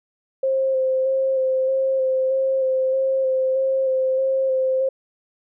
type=tone with vibrato; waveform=sine; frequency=527 Hz; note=C5; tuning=12 cents sharp; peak=-17 dBFS; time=0.43-4.89 s; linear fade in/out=5 ms; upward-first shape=square; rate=1.6 Hz; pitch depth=15 cents each way; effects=none